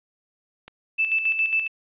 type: click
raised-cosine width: 0.2 ms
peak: -22 dBFS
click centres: 0.68 s
type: tone with tremolo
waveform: sine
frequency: 2637 Hz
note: E7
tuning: in tune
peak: -18 dBFS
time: 0.98-1.68 s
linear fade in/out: 20 ms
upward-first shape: square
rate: 7.3 Hz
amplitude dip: 55%
effects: resampled to 8000 Hz + 10-bit